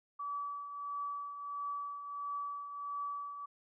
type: tone with tremolo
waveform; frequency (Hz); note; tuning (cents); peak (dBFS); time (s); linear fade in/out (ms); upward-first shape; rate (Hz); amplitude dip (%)
sine; 1148; D6; -40; -35; 0.19-3.46; 10; triangle; 1.5; 60
effects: none